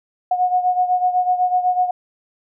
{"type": "beating tone pair", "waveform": "sine", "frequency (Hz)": [726, 734], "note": ["F#5", "F#5"], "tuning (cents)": [-33, -14], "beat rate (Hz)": 8, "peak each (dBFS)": [-16, -21], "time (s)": [0.31, 1.91], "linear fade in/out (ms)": 5, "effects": []}